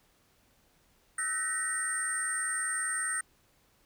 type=tone cluster; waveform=sine; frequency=1305 / 1515 / 1835 / 1915 / 8720 Hz; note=E6 / F#6 / A#6 / A#6 / C#9; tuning=-18 / +40 / -28 / +46 / -29 cents; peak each=-39 / -37 / -37 / -38 / -31 dBFS; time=1.18-3.21 s; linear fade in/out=5 ms; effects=tanh soft clip ceiling -23 dBFS + pink hiss -67 dBFS RMS until 3.85 s